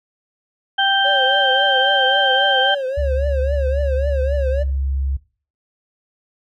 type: harmonic tone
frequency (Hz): 784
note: G5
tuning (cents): 0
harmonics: 1 / 2 / 4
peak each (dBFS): -18 / -18 / -18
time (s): 0.78-2.75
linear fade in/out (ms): 10
type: tone with vibrato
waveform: triangle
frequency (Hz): 547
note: C#5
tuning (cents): -23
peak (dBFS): -18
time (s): 1.04-4.64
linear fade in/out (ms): 20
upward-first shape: triangle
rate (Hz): 3.7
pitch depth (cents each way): 130
type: tone with pitch glide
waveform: sine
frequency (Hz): 69.3 to 67.83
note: C#2 to C#2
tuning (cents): 0 to -37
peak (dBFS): -18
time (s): 2.97-5.17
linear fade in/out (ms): 10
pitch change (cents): -37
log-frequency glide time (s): 4.25-4.41
effects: noise-tail reverb RT60 0.4 s tail -19 dB re dry